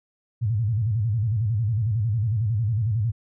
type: tone with vibrato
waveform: sine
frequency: 109.6 Hz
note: A2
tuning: 6 cents flat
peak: -20 dBFS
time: 0.41-3.12 s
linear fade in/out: 20 ms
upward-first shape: square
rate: 11 Hz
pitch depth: 140 cents each way
effects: none